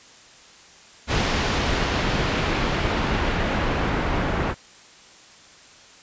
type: noise with low-pass filter sweep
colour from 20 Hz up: pink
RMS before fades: -23 dBFS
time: 1.07-4.55 s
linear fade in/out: 50 ms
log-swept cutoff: 5000 to 1800 Hz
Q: 0.75
effects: white hiss -48 dBFS RMS until 6.02 s + resampled to 16000 Hz